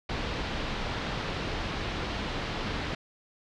pink low-pass noise, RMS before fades -33 dBFS, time 0.09-2.95 s, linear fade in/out 5 ms, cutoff 4400 Hz, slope 24 dB/octave, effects none

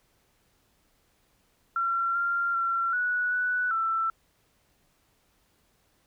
sine tone with pitch steps, 1364 / 1387 / 1362 / 1471 / 1483 / 1333 Hz, F6 / F6 / F6 / F#6 / F#6 / E6, -41 / -12 / -44 / -11 / +4 / +19 cents, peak -24 dBFS, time 1.76-4.1 s, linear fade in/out 2 ms, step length 390 ms, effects pink hiss -68 dBFS RMS until 6.06 s

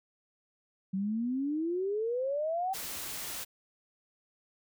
sine exponential sweep, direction up, 186.4 to 781 Hz, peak -29 dBFS, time 0.93-2.74 s, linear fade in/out 10 ms
white noise, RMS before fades -39 dBFS, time 2.73-3.45 s, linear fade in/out 20 ms
effects none

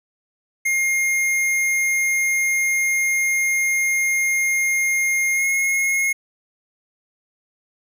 square tone with pitch glide, 2130 to 2158 Hz, C7 to C#7, +30 to -47 cents, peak -18 dBFS, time 0.65-6.13 s, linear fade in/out 10 ms, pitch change +23 cents, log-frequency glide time 5.34-5.45 s, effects none

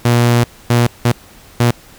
sawtooth tone bursts at uneven times, 119.6 Hz, A#2, 45 cents sharp, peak -5 dBFS, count 4, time 0.05-0.44 / 0.7-0.87 / 1.05-1.12 / 1.6-1.71 s, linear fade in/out 5 ms, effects pink hiss -42 dBFS RMS until 1.98 s

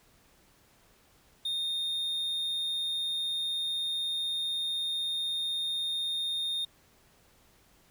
triangle tone, 3668 Hz, A#7, 29 cents flat, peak -28 dBFS, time 1.45-6.65 s, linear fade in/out 5 ms, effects pink hiss -63 dBFS RMS until 7.9 s

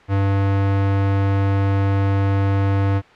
square tone, 98.4 Hz, G2, 7 cents sharp, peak -16 dBFS, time 0.08-3.02 s, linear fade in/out 50 ms, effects white hiss -46 dBFS RMS until 3.15 s + low-pass 2000 Hz 12 dB/octave

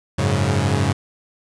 sawtooth chord, F# suspended second, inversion none, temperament equal with one note detuned, 92.5 / 105.03 / 138.59 Hz, F#2 / G#2 / C#3, 0 / +20 / 0 cents, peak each -17 dBFS, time 0.18-0.93 s, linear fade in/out 10 ms, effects resampled to 22050 Hz + 8-bit

